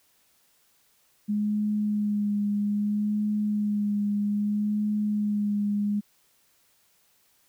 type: tone with vibrato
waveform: sine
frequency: 207.7 Hz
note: G#3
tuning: in tune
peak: -23 dBFS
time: 1.28-6.01 s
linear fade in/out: 20 ms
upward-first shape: sine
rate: 0.62 Hz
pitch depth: 21 cents each way
effects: white hiss -65 dBFS RMS until 7.48 s